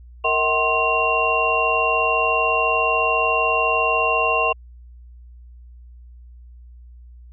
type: tone cluster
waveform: sine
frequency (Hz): 462.8 / 640 / 754 / 1057 / 2756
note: A#4 / D#5 / F#5 / C6 / F7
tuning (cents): -13 / +49 / +32 / +17 / -24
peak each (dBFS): -25 / -24 / -25 / -21 / -21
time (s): 0.24-4.53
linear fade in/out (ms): 10
effects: added 60 Hz sine -40 dBFS peak until 7.32 s